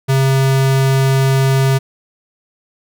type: tone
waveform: square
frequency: 134.3 Hz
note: C3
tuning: 46 cents sharp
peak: -11 dBFS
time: 0.08-1.79 s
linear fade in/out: 20 ms
effects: none